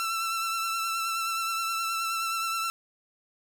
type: tone with vibrato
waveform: sawtooth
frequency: 1338 Hz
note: E6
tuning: 25 cents sharp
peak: -24 dBFS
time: 0-2.7 s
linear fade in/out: 0 ms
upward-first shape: triangle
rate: 9.5 Hz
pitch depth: 29 cents each way
effects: none